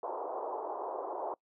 white band-pass noise, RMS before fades -38 dBFS, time 0.03-1.34 s, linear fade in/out 2 ms, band 360 to 1000 Hz, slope 48 dB/octave, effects noise-tail reverb RT60 0.1 s tail -23 dB re dry

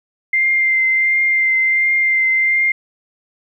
sine tone with vibrato, 2093 Hz, C7, in tune, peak -12 dBFS, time 0.33-2.72 s, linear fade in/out 5 ms, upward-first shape triangle, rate 1.4 Hz, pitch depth 19 cents each way, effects 9-bit

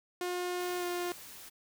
sawtooth tone with pitch glide, 357.7 to 353.2 Hz, F4 to F4, +41 to +20 cents, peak -29 dBFS, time 0.21-1.12 s, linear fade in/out 2 ms, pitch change -21 cents, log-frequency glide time 0.79-0.84 s
white noise, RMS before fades -49 dBFS, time 0.59-1.5 s, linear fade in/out 20 ms
effects none

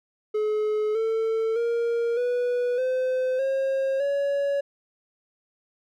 triangle tone with pitch steps, 426.6 / 446.8 / 467.9 / 490 / 513.2 / 537.5 / 562.9 Hz, G#4 / A4 / A#4 / B4 / C5 / C5 / C#5, +46 / +27 / +6 / -14 / -34 / +47 / +26 cents, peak -20 dBFS, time 0.34-4.61 s, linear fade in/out 10 ms, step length 610 ms, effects none

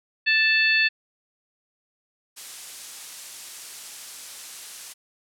harmonic tone, 880 Hz, A5, in tune, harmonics 2 / 3 / 4 / 5, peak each -21 / -20 / -29 / -27 dBFS, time 0.26-0.89 s, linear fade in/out 20 ms
blue noise, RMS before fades -34 dBFS, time 2.36-4.94 s, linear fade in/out 20 ms
effects low-pass 9000 Hz 12 dB/octave

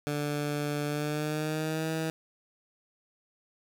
15% pulse tone with pitch glide, 146.83 to 160.12 Hz, D3 to D#3, 0 to +50 cents, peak -23 dBFS, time 0.07-2.1 s, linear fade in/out 0 ms, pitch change +150 cents, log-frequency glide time 0.86-1.91 s, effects none

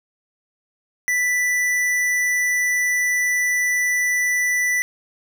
sine tone with hard clipping, 1978 Hz, B6, 2 cents sharp, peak -19 dBFS, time 1.08-4.82 s, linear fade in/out 0 ms, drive 13 dB, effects none

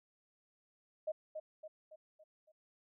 sine tone with echo, 622.3 Hz, D#5, in tune, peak -34 dBFS, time 1.07-1.12 s, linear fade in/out 10 ms, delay 280 ms, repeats 5, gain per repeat -6 dB, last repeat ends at 2.52 s, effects none

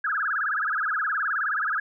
sine tone with vibrato, 1458 Hz, F#6, 26 cents flat, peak -23 dBFS, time 0.04-1.8 s, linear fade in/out 5 ms, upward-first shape sine, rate 19 Hz, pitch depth 270 cents each way, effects none

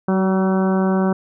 harmonic tone with a mistuned harmonic, 190 Hz, F#3, 46 cents sharp, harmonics 1 / 2 / 3 / 4 / 5 / 6 / 7 / 8, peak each -16 / -22 / -26 / -28 / -30 / -32 / -33 / -34 dBFS, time 0.08-1.13 s, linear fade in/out 5 ms, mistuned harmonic 2, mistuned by -19 cents, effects none

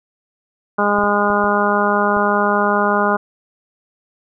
harmonic tone, 205.1 Hz, G#3, 21 cents flat, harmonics 1 / 2 / 3 / 4 / 5 / 6 / 7, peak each -21 / -21 / -21 / -21 / -21 / -21 / -21 dBFS, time 0.78-3.17 s, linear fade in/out 10 ms
clicks, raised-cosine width 3 ms, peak -20 dBFS, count 5, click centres 0.986 / 1.037 / 1.302 / 1.442 / 2.168 s
effects none

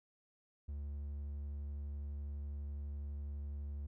triangle tone with vibrato, 71.9 Hz, D2, 36 cents flat, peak -38 dBFS, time 0.68-3.87 s, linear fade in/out 10 ms, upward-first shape sine, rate 12 Hz, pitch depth 10 cents each way, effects none

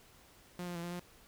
sawtooth tone with pitch steps, 177.6 / 175.7 / 169.8 / 174.1 / 176.7 Hz, F3 / F3 / F3 / F3 / F3, +29 / +11 / -48 / -5 / +21 cents, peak -35 dBFS, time 0.59-0.995 s, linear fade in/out 2 ms, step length 81 ms, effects pink hiss -61 dBFS RMS until 1.27 s

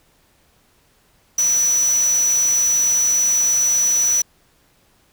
sine tone in noise, 5920 Hz, F#8, in tune, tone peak -14 dBFS, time 1.38-4.22 s, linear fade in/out 5 ms, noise white, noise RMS -30 dBFS, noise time 1.38-4.22 s, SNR +13 dB, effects pink hiss -58 dBFS RMS until 5.12 s

